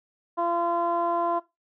15% pulse tone with low-pass filter, 342.5 Hz, F4, 34 cents flat, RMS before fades -26 dBFS, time 0.37-1.4 s, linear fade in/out 20 ms, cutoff 920 Hz, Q 3.1, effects noise-tail reverb RT60 0.2 s tail -17 dB re dry

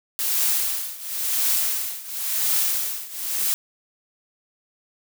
blue noise with tremolo, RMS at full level -20 dBFS, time 0.19-3.54 s, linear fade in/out 0 ms, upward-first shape triangle, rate 0.95 Hz, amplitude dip 90%, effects none

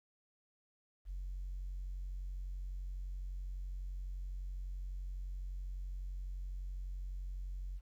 sine tone, 45.91 Hz, F#1, 13 cents flat, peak -38 dBFS, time 1.05-7.81 s, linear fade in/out 50 ms, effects tanh soft clip ceiling -36 dBFS + 12-bit

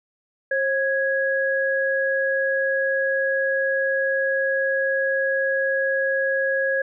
sine tone pair together, 537.6 / 1661.2 Hz, C5 / G#6, +47 / 0 cents, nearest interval octave + minor sixth, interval 1953 cents, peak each -22 / -22 dBFS, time 0.51-6.82 s, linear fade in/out 5 ms, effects none

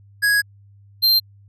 square tone pair in turn, 1661.2 / 4159 Hz, G#6 / C8, 0 / -11 cents, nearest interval octave + major third, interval 1589 cents, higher second, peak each -15 / -13 dBFS, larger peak second, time 0.22-0.42 / 1.02-1.2 s, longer first, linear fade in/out 20 ms, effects added 100 Hz sine -46 dBFS peak until 1.48 s + resampled to 32000 Hz

